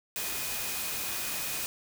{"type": "tone in noise", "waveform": "sine", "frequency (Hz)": 2489, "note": "D#7", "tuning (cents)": 0, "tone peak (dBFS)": -43, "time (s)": [0.16, 1.66], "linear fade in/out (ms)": 0, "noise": "white", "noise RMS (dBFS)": -34, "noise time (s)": [0.16, 1.66], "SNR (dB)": -12, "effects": []}